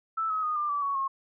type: tone with pitch steps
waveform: sine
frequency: 1318.5 / 1275.8 / 1234.5 / 1194.5 / 1155.8 / 1118.4 / 1082.1 Hz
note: E6 / D#6 / D#6 / D6 / D6 / C#6 / C#6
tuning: 0 / +43 / -14 / +29 / -28 / +15 / -42 cents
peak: -26 dBFS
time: 0.17-1.08 s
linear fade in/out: 10 ms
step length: 130 ms
effects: none